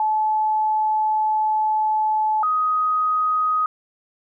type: tone pair in turn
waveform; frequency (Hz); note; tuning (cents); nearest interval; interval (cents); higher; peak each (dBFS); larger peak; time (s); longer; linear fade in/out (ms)
sine; 863 / 1253; A5 / D#6; -34 / +12; tritone; 646; second; -17; neither; 0-2.43 / 2.43-3.66; first; 2
effects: none